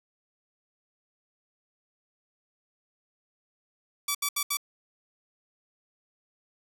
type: tone bursts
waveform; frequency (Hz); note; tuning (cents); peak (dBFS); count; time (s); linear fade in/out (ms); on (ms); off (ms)
5% pulse; 1152; D6; -34; -14; 4; 4.08-4.571; 5; 68; 73
effects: none